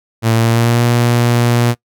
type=tone with pitch glide; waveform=sawtooth; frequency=113.8 to 119.6 Hz; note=A#2 to A#2; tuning=-41 to +45 cents; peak=-6 dBFS; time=0.22-1.75 s; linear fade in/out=50 ms; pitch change=+86 cents; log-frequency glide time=0.37-0.84 s; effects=noise-tail reverb RT60 0.1 s tail -23 dB re dry